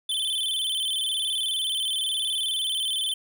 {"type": "tone with vibrato", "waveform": "square", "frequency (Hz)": 3288, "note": "G#7", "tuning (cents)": -18, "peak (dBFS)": -25, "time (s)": [0.09, 3.14], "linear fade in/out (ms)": 5, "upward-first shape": "square", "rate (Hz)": 19, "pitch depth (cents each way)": 98, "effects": []}